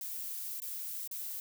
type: noise with dropouts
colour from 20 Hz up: violet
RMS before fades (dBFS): -40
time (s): 0.01-1.4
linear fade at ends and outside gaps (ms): 2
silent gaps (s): 0.602-0.619 / 1.076-1.112
effects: none